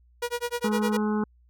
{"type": "tone with tremolo", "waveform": "sawtooth", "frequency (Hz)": 480.2, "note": "B4", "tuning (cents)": -49, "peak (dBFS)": -21, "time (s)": [0.22, 0.97], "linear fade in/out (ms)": 5, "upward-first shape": "sine", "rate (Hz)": 9.8, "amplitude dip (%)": 100}
{"type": "harmonic tone", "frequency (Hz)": 211.9, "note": "G#3", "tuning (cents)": 35, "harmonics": [1, 2, 4, 5, 6, 7], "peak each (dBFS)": [-24, -30, -36, -38, -40, -41], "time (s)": [0.64, 1.24], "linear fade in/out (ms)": 5}
{"effects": ["added 60 Hz sine -56 dBFS peak until 1.49 s"]}